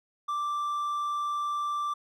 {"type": "tone", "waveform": "triangle", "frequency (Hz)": 1174.7, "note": "D6", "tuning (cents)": 0, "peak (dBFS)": -26, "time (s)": [0.28, 1.94], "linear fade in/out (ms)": 10, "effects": []}